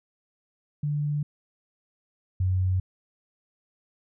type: tone pair in turn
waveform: sine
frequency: 147.2 / 92.73 Hz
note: D3 / F#2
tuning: +4 / +4 cents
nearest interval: minor sixth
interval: 800 cents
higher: first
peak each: -24 / -21 dBFS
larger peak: second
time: 0.83-1.23 / 2.4-2.8 s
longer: neither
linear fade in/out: 5 ms
effects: none